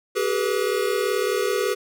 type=tone cluster; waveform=square; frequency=384.5 / 422.8 / 487.9 Hz; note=G4 / G#4 / B4; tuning=-33 / +31 / -21 cents; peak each=-26 dBFS; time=0.15-1.75 s; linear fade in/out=20 ms; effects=none